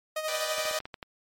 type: tone with tremolo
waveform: sawtooth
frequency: 623 Hz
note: D#5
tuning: 2 cents sharp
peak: -24 dBFS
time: 0.16-0.79 s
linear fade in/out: 5 ms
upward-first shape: sine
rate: 12 Hz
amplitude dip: 60%
type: chord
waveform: 5% pulse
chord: G major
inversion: first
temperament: equal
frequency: 493.9 / 587.3 / 784 Hz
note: B4 / D5 / G5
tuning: 0 / 0 / 0 cents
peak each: -26 / -23 / -26 dBFS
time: 0.28-0.79 s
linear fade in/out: 2 ms
type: clicks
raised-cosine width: 0.3 ms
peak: -22 dBFS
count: 7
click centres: 0.583 / 0.654 / 0.711 / 0.803 / 0.855 / 0.942 / 1.028 s
effects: MP3 64 kbps